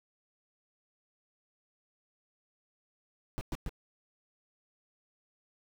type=noise bursts; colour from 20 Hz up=brown; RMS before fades=-35 dBFS; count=3; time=3.38-3.693 s; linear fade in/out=0 ms; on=31 ms; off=110 ms; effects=none